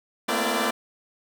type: tone cluster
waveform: 10% pulse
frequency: 219.9 / 234.8 / 256.1 / 338.1 / 588 Hz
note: A3 / A#3 / C4 / E4 / D5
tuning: -1 / +13 / -37 / +44 / +2 cents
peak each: -21 dBFS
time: 0.28-0.71 s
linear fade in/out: 10 ms
effects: none